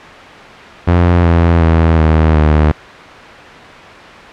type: tone with pitch steps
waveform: sawtooth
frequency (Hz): 87.2 / 84.38 / 81.64 / 79 / 76.44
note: F2 / E2 / E2 / D#2 / D#2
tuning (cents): -2 / +41 / -16 / +27 / -30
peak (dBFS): -3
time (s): 0.87-2.72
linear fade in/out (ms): 10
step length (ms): 370
effects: white hiss -31 dBFS RMS until 4.32 s + low-pass 2000 Hz 12 dB/octave